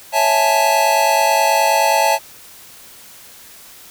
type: chord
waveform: square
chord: A major seventh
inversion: first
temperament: equal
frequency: 554.4 / 659.3 / 830.6 / 880 Hz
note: C#5 / E5 / G#5 / A5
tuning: 0 / 0 / 0 / 0 cents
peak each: -22 / -19 / -20 / -16 dBFS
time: 0.12-2.19 s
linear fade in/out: 50 ms
effects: white hiss -41 dBFS RMS until 3.9 s